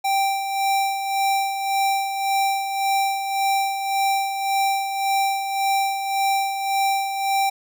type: tone with tremolo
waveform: square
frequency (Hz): 784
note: G5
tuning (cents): 0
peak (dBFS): -18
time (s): 0.04-7.5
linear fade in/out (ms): 10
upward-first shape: sine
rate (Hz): 1.8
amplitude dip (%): 55
effects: none